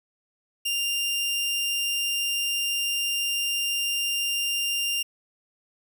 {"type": "tone", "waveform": "sawtooth", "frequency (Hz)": 2794, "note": "F7", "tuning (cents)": 0, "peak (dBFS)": -21, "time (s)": [0.65, 5.03], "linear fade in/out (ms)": 10, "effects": []}